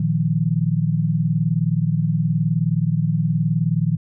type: chord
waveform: sine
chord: Bb suspended fourth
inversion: none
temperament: equal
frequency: 116.54 / 155.56 / 174.61 Hz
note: Bb2 / Eb3 / F3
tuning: 0 / 0 / 0 cents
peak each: -23 / -19 / -22 dBFS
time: 0-3.97 s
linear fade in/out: 5 ms
effects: none